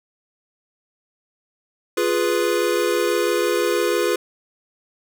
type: chord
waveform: square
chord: F diminished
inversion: none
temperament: equal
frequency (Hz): 349.2 / 415.3 / 493.9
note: F4 / Ab4 / Cb5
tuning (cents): 0 / 0 / 0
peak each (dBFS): -23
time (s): 1.97-4.16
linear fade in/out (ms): 5
effects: none